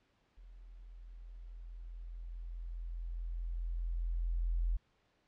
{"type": "tone with level ramp", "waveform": "sine", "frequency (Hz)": 42.38, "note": "E1", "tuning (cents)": 49, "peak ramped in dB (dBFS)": [-51, -29], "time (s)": [0.37, 4.77], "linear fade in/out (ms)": 10, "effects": ["pink hiss -74 dBFS RMS until 5.27 s", "low-pass 4000 Hz 12 dB/octave"]}